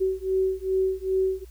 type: beating tone pair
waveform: sine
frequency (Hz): 377.7 / 380.2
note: F#4 / F#4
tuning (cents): +36 / +47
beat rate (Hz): 2.5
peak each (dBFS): -25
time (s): 0-1.45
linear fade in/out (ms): 20
effects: added 59 Hz sine -43 dBFS peak until 1.5 s + white hiss -59 dBFS RMS until 1.5 s